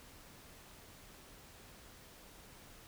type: silence
effects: pink hiss -57 dBFS RMS until 2.87 s